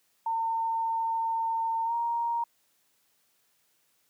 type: tone with pitch glide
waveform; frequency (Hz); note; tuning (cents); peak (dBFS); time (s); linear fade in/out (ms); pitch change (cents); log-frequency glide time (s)
sine; 907 to 935.7; A#5 to A#5; -48 to +6; -26; 0.26-2.44; 5; +54; 1.85-1.93
effects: white hiss -70 dBFS RMS until 4.09 s + high-pass 100 Hz 12 dB/octave